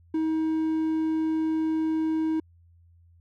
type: tone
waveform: triangle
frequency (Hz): 317.4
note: D#4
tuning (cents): +35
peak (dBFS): -21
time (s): 0.14-2.4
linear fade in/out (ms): 5
effects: added 85 Hz sine -54 dBFS peak until 3.2 s